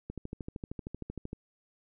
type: click train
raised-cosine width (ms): 3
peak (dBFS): -25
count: 17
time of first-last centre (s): 0.1-1.331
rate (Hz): 13
effects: none